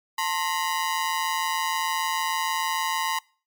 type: ring-modulated tone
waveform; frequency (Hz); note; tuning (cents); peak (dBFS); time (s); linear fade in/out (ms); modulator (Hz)
sawtooth; 976; B5; -21; -17; 0.18-3.19; 5; 83.3
effects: noise-tail reverb RT60 0.4 s tail -24 dB re dry + MP3 96 kbps